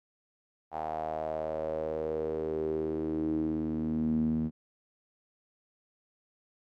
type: tone with band-pass filter sweep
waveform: sawtooth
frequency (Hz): 78.6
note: D#2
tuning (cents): +18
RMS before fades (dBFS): -32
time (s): 0.71-4.51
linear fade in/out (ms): 50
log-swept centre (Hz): 780 to 210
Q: 6.8
effects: none